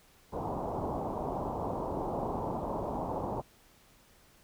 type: low-pass noise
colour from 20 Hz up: white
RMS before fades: -35 dBFS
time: 0.32-3.42 s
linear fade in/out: 20 ms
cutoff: 980 Hz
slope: 48 dB/octave
effects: pink hiss -62 dBFS RMS until 4.43 s